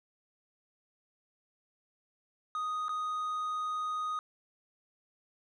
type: tone with dropouts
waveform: triangle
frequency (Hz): 1244.5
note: D#6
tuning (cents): 0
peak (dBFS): -30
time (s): 2.55-4.19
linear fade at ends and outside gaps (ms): 1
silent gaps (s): 2.883-2.892
effects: resampled to 22050 Hz